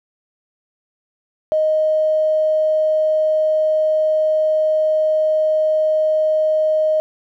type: tone with tanh clipping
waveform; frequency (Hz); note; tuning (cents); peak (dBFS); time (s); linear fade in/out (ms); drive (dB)
triangle; 622.3; D#5; 0; -13; 1.52-7; 0; 3
effects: none